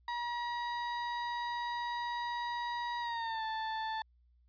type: tone with pitch glide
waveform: 35% pulse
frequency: 956 to 881.7 Hz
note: A#5 to A5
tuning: +43 to +3 cents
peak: -33 dBFS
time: 0.08-4.02 s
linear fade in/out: 2 ms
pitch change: -140 cents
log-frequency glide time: 3-3.43 s
effects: added 60 Hz sine -64 dBFS peak until 4.48 s + resampled to 11025 Hz